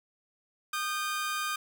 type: tone pair together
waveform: sawtooth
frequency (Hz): 1224 / 1563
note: D#6 / G6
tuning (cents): -29 / -6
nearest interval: major third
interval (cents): 423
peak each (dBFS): -28 / -32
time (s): 0.73-1.56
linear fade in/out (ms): 5
effects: none